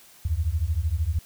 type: beating tone pair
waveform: sine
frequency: 73.42 / 86.42 Hz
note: D2 / F2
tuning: 0 / -18 cents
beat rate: 13 Hz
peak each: -25 dBFS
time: 0.25-1.19 s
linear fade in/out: 5 ms
effects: white hiss -52 dBFS RMS until 1.25 s